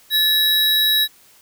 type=tone pair together; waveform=square; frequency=1737 / 3866 Hz; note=A6 / B7; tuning=-23 / -38 cents; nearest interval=octave + major second; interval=1385 cents; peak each=-25 / -15 dBFS; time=0.1-1.08 s; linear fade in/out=50 ms; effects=white hiss -51 dBFS RMS until 1.41 s